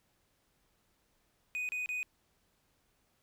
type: tone bursts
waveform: triangle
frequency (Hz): 2489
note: D#7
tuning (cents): 0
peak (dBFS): -32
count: 3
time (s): 1.55-2.03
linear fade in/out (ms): 0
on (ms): 140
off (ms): 30
effects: pink hiss -74 dBFS RMS until 3.22 s